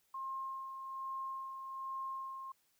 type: tone with tremolo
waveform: sine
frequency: 1066 Hz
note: C6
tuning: 32 cents sharp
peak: -38 dBFS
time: 0.14-2.52 s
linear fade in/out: 5 ms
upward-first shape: sine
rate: 1.2 Hz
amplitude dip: 45%
effects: white hiss -75 dBFS RMS until 2.79 s